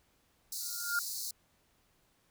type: high-pass noise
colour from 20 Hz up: pink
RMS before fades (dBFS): -39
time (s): 0.52-1.31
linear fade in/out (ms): 5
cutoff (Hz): 4100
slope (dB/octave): 96
type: tone with exponential growth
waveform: sine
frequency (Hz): 1411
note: F6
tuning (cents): +17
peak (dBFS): -26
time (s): 0.61-0.99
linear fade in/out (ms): 2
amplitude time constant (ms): 81
effects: pink hiss -71 dBFS RMS until 2.3 s